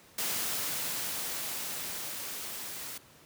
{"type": "noise with level ramp", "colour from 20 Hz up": "white", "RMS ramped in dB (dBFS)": [-32, -41], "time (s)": [0.18, 2.98], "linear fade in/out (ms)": 5, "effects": ["pink hiss -57 dBFS RMS until 3.25 s", "high-pass 100 Hz 12 dB/octave"]}